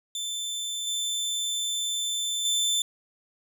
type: tone with level steps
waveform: 25% pulse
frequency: 3538 Hz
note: A7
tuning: 9 cents sharp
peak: -26 / -23 / -19 dBFS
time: 0.15-2.82 s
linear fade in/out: 2 ms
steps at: 0.87 / 2.45 s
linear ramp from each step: 2 ms
effects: none